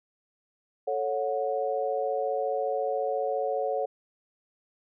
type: chord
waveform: sine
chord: F# minor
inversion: first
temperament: equal with one note detuned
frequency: 440 / 554.4 / 729.8 Hz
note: A4 / C#5 / F#5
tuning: 0 / 0 / -24 cents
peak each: -31 / -29 / -31 dBFS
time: 0.87-3.86 s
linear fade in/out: 10 ms
effects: none